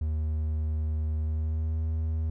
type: tone with pitch glide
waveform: triangle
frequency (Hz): 77.5 to 79.59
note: D#2 to D#2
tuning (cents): -6 to +40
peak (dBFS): -24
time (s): 0.01-2.3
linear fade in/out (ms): 5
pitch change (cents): +46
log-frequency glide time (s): 1.2-1.78
effects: none